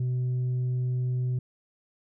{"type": "tone", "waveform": "sine", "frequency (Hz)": 125.8, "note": "B2", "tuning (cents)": 32, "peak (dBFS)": -22, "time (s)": [0, 1.39], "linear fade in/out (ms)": 5, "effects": ["tanh soft clip ceiling -24 dBFS"]}